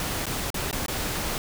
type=noise with dropouts; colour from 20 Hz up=pink; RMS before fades=-29 dBFS; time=0-1.38 s; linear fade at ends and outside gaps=1 ms; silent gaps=0.257-0.266 / 0.503-0.543 / 0.712-0.728 / 0.862-0.882 s; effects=none